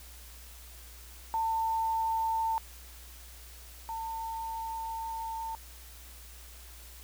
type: tone pair in turn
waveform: sine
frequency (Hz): 897 / 901.5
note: A5 / A5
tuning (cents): +33 / +42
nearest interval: unison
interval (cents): 9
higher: second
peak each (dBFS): -27 / -34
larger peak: first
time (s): 1.34-2.58 / 3.89-5.55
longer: second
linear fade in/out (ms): 0
effects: added 60 Hz sine -49 dBFS peak until 7.03 s + white hiss -52 dBFS RMS until 7.03 s